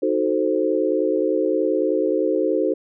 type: chord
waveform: sine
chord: D# diminished seventh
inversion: none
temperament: equal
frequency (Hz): 311.1 / 370 / 440 / 523.3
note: D#4 / F#4 / A4 / C5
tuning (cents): 0 / 0 / 0 / 0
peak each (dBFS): -23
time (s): 0.02-2.74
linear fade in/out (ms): 10
effects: none